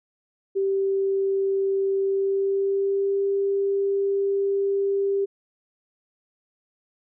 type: tone with pitch glide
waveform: sine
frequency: 389.9 to 395.8 Hz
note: G4 to G4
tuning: -9 to +17 cents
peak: -20 dBFS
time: 0.55-5.26 s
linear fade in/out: 20 ms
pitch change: +26 cents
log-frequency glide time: 2.01-3.22 s
effects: none